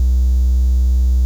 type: tone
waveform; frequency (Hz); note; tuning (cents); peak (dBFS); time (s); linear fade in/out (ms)
triangle; 62.7; B1; +27; -7; 0-1.25; 0
effects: tanh soft clip ceiling -6 dBFS + 7-bit